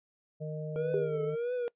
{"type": "harmonic tone", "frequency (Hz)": 154.1, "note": "D#3", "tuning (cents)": -16, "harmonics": [1, 3, 4], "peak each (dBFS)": [-36, -41, -42], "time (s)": [0.4, 1.36], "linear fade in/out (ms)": 20}
{"type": "tone with vibrato", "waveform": "triangle", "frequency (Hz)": 466.2, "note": "A#4", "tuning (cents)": 0, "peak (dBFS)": -28, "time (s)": [0.76, 1.68], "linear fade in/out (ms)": 0, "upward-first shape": "triangle", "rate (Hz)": 1.6, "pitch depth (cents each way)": 130}
{"type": "tone with exponential decay", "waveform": "sine", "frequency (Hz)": 404.2, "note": "G#4", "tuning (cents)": -47, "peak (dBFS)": -26, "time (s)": [0.94, 1.4], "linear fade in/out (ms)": 1, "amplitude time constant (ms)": 100}
{"effects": ["noise-tail reverb RT60 0.1 s tail -23 dB re dry", "resampled to 8000 Hz"]}